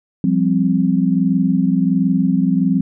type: chord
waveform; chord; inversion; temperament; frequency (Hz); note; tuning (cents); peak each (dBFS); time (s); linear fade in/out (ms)
sine; F suspended second; none; equal; 174.61 / 196 / 261.6; F3 / G3 / C4; 0 / 0 / 0; -17 / -17 / -17; 0.24-2.81; 2
effects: none